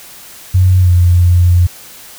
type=tone with pitch glide; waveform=sine; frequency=92.2 to 88.14 Hz; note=F#2 to F2; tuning=-6 to +16 cents; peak=-5 dBFS; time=0.54-1.67 s; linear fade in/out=10 ms; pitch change=-78 cents; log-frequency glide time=0.8-0.92 s; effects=white hiss -35 dBFS RMS until 2.18 s